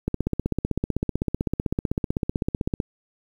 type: click train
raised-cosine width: 3 ms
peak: -10 dBFS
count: 44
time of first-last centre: 0.08-2.802 s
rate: 15.8 Hz
effects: 8-bit